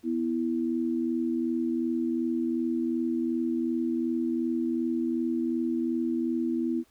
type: tone pair together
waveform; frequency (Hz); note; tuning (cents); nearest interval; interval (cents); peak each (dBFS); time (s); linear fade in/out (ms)
sine; 246.9 / 329.6; B3 / E4; 0 / 0; perfect fourth; 500; -28; 0.03-6.84; 50
effects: pink hiss -64 dBFS RMS until 6.9 s